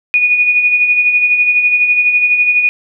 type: tone with tremolo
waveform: sine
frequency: 2462 Hz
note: D#7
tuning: 19 cents flat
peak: -6 dBFS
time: 0.14-2.69 s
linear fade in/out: 0 ms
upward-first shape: sine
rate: 12 Hz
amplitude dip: 50%
effects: none